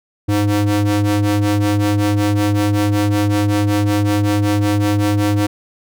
square ring-modulated tone, 103.83 Hz, G#2, in tune, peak -11 dBFS, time 0.28-5.47 s, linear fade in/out 10 ms, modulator 205 Hz, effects none

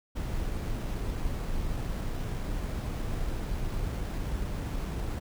brown noise with sample-and-hold, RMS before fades -32 dBFS, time 0.15-5.2 s, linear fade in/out 20 ms, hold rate 8820 Hz, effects none

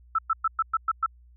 sine tone bursts, 1318.5 Hz, E6, in tune, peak -20 dBFS, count 7, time 0.15-1.062 s, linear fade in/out 5 ms, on 36 ms, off 110 ms, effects added 60 Hz sine -51 dBFS peak until 1.36 s

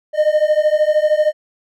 triangle beating tone pair, 604 / 617 Hz, D5 / D#5, +48 / -15 cents, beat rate 13 Hz, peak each -13 dBFS, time 0.13-1.33 s, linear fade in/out 50 ms, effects none

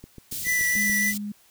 click train, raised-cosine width 3 ms, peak -28 dBFS, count 7, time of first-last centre 0.04-0.897 s, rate 7 Hz
white band-stop noise, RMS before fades -32 dBFS, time 0.31-1.18 s, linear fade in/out 10 ms, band 240 to 4100 Hz, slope 12 dB/octave
square tone with vibrato, 1975.5 Hz, B6, in tune, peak -22 dBFS, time 0.44-1.14 s, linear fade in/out 50 ms, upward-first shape sine, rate 3.4 Hz, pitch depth 13 cents each way
sine tone, 206.4 Hz, G#3, 10 cents flat, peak -29 dBFS, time 0.76-1.32 s, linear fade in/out 5 ms
effects white hiss -58 dBFS RMS until 1.5 s

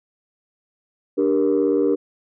sine chord, G minor, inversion second, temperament just, 294 / 392 / 470.4 Hz, D4 / G4 / Bb4, +2 / 0 / +16 cents, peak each -19 dBFS, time 1.17-1.96 s, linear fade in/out 20 ms, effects tanh soft clip ceiling -10 dBFS

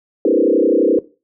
sine tone with frequency modulation, 392 Hz, G4, in tune, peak -10 dBFS, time 0.25-0.99 s, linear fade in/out 2 ms, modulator 31.6 Hz, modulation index 3.6, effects noise-tail reverb RT60 0.3 s tail -18 dB re dry

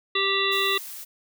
harmonic tone, 392 Hz, G4, in tune, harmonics 1 / 3 / 5 / 7 / 9 / 10, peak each -28 / -28 / -28 / -28 / -28 / -28 dBFS, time 0.15-0.78 s, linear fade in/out 5 ms
blue noise, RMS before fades -38 dBFS, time 0.51-1.05 s, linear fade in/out 20 ms
effects none

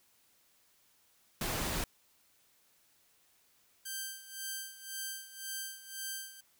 pink noise, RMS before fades -35 dBFS, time 1.41-1.84 s, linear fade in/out 2 ms
5% pulse tone with tremolo, 1568 Hz, G6, in tune, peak -26 dBFS, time 3.85-6.41 s, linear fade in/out 10 ms, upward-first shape sine, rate 1.9 Hz, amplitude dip 80%
effects white hiss -69 dBFS RMS until 6.59 s

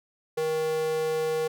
square tone with high-pass filter, 157.7 Hz, D#3, 24 cents sharp, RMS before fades -27 dBFS, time 0.37-1.48 s, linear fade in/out 10 ms, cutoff 410 Hz, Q 7, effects none

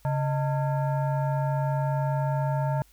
sine tone with frequency modulation, 138.59 Hz, C#3, in tune, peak -23 dBFS, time 0.05-2.82 s, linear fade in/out 0 ms, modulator 759 Hz, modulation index 0.79, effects added 50 Hz sine -58 dBFS peak until 2.92 s + white hiss -61 dBFS RMS until 2.92 s

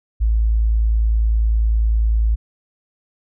sine tone, 55 Hz, A1, in tune, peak -13 dBFS, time 0.2-2.36 s, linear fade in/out 20 ms, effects none

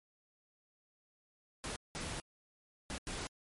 pink noise bursts at uneven times, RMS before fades -41 dBFS, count 4, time 1.64-1.76 / 1.95-2.2 / 2.9-2.98 / 3.07-3.27 s, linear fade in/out 0 ms, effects MP3 48 kbps

